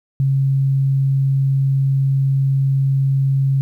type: tone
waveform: sine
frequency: 136 Hz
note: C#3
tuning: 33 cents flat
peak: -13 dBFS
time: 0.2-3.61 s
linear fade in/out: 0 ms
effects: 9-bit

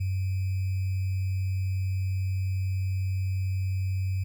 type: tone with sample-and-hold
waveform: sine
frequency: 94.4 Hz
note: F#2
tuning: 35 cents sharp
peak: -25 dBFS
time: 0-4.24 s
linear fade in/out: 10 ms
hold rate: 2450 Hz
effects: none

